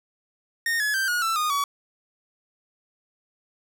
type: tone with pitch steps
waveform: 45% pulse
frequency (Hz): 1841 / 1698 / 1566.1 / 1444.4 / 1332.2 / 1228.7 / 1133.3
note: A#6 / G#6 / G6 / F#6 / E6 / D#6 / C#6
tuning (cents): -22 / +38 / -2 / -42 / +18 / -22 / +38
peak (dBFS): -22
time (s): 0.66-1.64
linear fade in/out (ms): 2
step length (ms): 140
effects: none